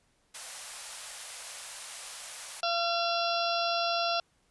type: high-pass noise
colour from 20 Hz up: white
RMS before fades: -41 dBFS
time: 0.34-2.61 s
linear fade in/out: 10 ms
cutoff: 520 Hz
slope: 48 dB/octave
type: harmonic tone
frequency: 683 Hz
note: F5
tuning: 39 cents flat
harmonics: 1 / 2 / 4 / 5 / 6 / 7 / 8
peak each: -30 / -33 / -36 / -37 / -38 / -38 / -39 dBFS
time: 2.63-4.2 s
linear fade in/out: 2 ms
effects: pink hiss -70 dBFS RMS until 4.5 s + resampled to 24000 Hz